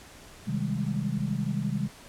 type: chord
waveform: sine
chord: Ab major seventh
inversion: first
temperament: equal with one note detuned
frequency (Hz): 130.81 / 157.83 / 196 / 207.7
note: C3 / Eb3 / G3 / Ab3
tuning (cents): 0 / +25 / 0 / 0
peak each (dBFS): -32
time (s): 0.47-1.88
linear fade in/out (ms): 10
effects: pink hiss -49 dBFS RMS until 2.08 s + low-pass 11000 Hz 12 dB/octave